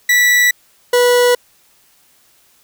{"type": "tone pair in turn", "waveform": "40% pulse", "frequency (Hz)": [1957, 489.2], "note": ["B6", "B4"], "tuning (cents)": [-16, -16], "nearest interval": "2 octaves", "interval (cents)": 2400, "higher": "first", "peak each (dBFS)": -8, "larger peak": "neither", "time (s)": [[0.09, 0.51], [0.93, 1.35]], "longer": "neither", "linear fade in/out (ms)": 5, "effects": ["white hiss -53 dBFS RMS until 2.63 s"]}